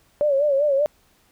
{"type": "tone with vibrato", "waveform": "sine", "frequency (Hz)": 570, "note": "C#5", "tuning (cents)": 48, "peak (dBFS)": -16, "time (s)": [0.21, 0.86], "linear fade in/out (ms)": 0, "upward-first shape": "sine", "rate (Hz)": 5.1, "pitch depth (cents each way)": 94, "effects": ["pink hiss -60 dBFS RMS until 1.31 s"]}